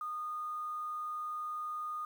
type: tone with quantisation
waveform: sine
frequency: 1228 Hz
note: D#6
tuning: 23 cents flat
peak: -36 dBFS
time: 0.01-2.05 s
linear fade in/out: 2 ms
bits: 10
effects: none